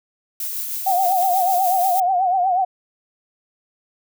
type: noise with tremolo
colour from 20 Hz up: violet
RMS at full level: -25 dBFS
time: 0.4-2 s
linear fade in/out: 2 ms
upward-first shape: triangle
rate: 6.4 Hz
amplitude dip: 35%
type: tone with vibrato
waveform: sine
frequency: 740 Hz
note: F#5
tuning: in tune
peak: -15 dBFS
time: 0.86-2.65 s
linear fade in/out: 10 ms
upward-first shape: triangle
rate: 8.2 Hz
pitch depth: 110 cents each way
effects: none